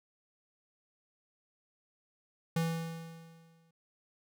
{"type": "tone with exponential decay", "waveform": "square", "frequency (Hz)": 164.81, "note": "E3", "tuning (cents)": 0, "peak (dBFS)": -28, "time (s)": [2.56, 3.71], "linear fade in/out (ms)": 5, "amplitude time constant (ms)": 250, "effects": []}